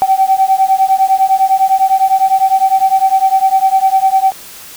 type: beating tone pair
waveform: sine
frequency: 764 / 773.9 Hz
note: G5 / G5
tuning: -45 / -22 cents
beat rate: 9.9 Hz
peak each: -10 dBFS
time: 0.02-4.32 s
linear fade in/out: 0 ms
effects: tanh soft clip ceiling 0 dBFS + white hiss -33 dBFS RMS until 4.76 s